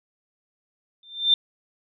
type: tone with exponential growth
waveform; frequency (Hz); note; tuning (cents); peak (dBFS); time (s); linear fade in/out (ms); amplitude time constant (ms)
sine; 3581; A7; +30; -11; 1.03-1.34; 2; 66
effects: none